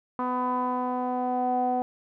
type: tone with low-pass filter sweep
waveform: sawtooth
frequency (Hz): 250.4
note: B3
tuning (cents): +24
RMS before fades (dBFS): -27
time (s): 0.19-1.82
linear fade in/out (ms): 0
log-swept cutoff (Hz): 1100 to 710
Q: 7.1
effects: none